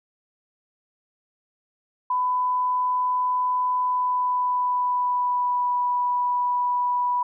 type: tone with pitch glide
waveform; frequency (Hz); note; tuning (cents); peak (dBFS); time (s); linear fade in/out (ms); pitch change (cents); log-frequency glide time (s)
sine; 1000 to 982.8; B5 to B5; +21 to -9; -20; 2.1-7.23; 5; -30; 3.82-5.76
effects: none